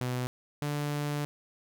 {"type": "tone pair in turn", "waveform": "sawtooth", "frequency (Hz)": [125.2, 146.56], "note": ["B2", "D3"], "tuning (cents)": [24, -3], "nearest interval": "minor third", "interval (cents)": 273, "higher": "second", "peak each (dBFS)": -26, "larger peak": "neither", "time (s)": [[0.01, 0.27], [0.62, 1.25]], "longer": "second", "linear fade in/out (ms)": 0, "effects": []}